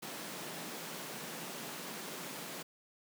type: high-pass noise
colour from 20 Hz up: pink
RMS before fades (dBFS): -44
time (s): 0.02-2.63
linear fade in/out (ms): 10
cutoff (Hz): 150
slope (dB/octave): 48
effects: none